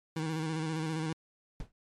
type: tone with vibrato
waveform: 25% pulse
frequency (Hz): 158.7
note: D#3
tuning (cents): +35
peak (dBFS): -28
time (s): 0.16-1.13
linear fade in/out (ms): 5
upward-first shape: square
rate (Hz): 15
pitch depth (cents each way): 36
type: noise with exponential decay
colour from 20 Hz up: brown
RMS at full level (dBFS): -35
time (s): 1.6-1.72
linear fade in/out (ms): 2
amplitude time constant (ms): 26
effects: low-pass 9000 Hz 12 dB/octave + MP3 64 kbps